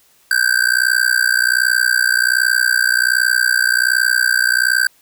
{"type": "tone with amplitude modulation", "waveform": "square", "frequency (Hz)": 1558, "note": "G6", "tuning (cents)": -11, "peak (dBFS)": -9, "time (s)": [0.31, 4.87], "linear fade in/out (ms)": 2, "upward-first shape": "sine", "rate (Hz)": 61.3, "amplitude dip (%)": 100, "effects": ["white hiss -54 dBFS RMS until 5.01 s"]}